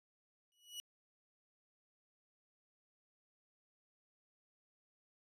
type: tone with exponential growth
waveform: sawtooth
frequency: 2928 Hz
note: F#7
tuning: 19 cents flat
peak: -38 dBFS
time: 0.52-0.8 s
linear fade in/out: 0 ms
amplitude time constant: 59 ms
effects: resampled to 32000 Hz